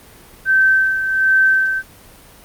sine tone with tremolo, 1548 Hz, G6, 22 cents flat, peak -9 dBFS, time 0.45-1.83 s, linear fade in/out 50 ms, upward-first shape sine, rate 1.3 Hz, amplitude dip 60%, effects pink hiss -43 dBFS RMS until 2.44 s + Opus 32 kbps

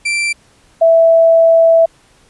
40% pulse / sine tone pair in turn, 2349 / 659.2 Hz, D7 / E5, 0 / 0 cents, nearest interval octave + minor seventh, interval 2200 cents, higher first, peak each -13 / -5 dBFS, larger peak second, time 0.05-0.33 / 0.81-1.86 s, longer second, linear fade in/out 10 ms, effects pink hiss -50 dBFS RMS until 2.29 s + resampled to 24000 Hz

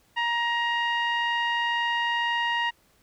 sawtooth tone with low-pass filter, 942 Hz, A#5, 18 cents sharp, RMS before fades -26 dBFS, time 0.16-2.71 s, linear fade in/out 20 ms, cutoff 2400 Hz, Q 4.8, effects pink hiss -63 dBFS RMS until 3.02 s

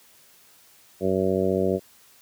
harmonic tone, 94.7 Hz, F#2, 41 cents sharp, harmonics 1 / 2 / 3 / 4 / 5 / 6 / 7, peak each -32 / -27 / -30 / -25 / -27 / -28 / -32 dBFS, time 1-1.8 s, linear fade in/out 50 ms, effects white hiss -55 dBFS RMS until 2.21 s + high-pass 60 Hz 12 dB/octave

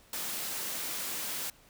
white high-pass noise, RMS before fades -36 dBFS, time 0.13-1.5 s, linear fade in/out 2 ms, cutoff 140 Hz, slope 96 dB/octave, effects pink hiss -60 dBFS RMS until 1.69 s

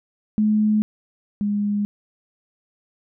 sine tone pair in turn, 213.2 / 205.5 Hz, G#3 / G#3, +46 / -18 cents, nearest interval minor second, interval 64 cents, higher first, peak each -15 / -19 dBFS, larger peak first, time 0.38-0.82 / 1.41-1.85 s, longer neither, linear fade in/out 0 ms, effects none

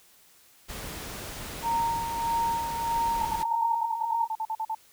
pink noise, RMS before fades -38 dBFS, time 0.68-3.44 s, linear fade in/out 20 ms
sine tone with tremolo, 925 Hz, A#5, 14 cents flat, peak -23 dBFS, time 1.62-4.28 s, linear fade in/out 50 ms, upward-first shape sine, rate 1.6 Hz, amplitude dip 55%
sine tone bursts, 884 Hz, A5, 8 cents sharp, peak -27 dBFS, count 16, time 3.21-4.749 s, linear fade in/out 5 ms, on 54 ms, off 45 ms
effects white hiss -58 dBFS RMS until 4.92 s

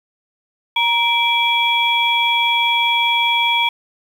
sine tone cluster, 940 / 2335 / 3335 Hz, A#5 / D7 / G#7, +14 / -11 / +7 cents, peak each -18 dBFS, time 0.76-3.69 s, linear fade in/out 5 ms, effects 7-bit

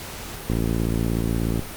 click train, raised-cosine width 3 ms, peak -10 dBFS, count 63, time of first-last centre 0.5-1.593 s, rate 56.7 Hz, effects pink hiss -35 dBFS RMS until 1.76 s + Opus 48 kbps

